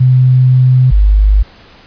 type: tone pair in turn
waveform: sine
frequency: 128.1 / 50.75 Hz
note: C3 / G#1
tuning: -36 / -39 cents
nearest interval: octave + major third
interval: 1603 cents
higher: first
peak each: -4 dBFS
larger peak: neither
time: 0-0.91 / 0.91-1.43 s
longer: first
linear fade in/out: 10 ms
effects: pink hiss -40 dBFS RMS until 1.86 s + resampled to 11025 Hz